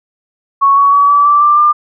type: tone with pitch steps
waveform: sine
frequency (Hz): 1108.7 / 1122.9 / 1137.2 / 1151.8 / 1166.5 / 1181.4 / 1196.5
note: C#6 / C#6 / C#6 / D6 / D6 / D6 / D6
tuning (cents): 0 / +22 / +44 / -34 / -12 / +10 / +32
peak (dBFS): -5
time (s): 0.61-1.73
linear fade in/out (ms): 20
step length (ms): 160
effects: none